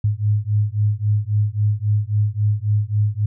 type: beating tone pair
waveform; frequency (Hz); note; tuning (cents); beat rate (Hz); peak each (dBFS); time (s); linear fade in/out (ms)
sine; 103.1 / 106.8; G#2 / G#2; -12 / +49; 3.7; -19; 0.04-3.26; 5
effects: none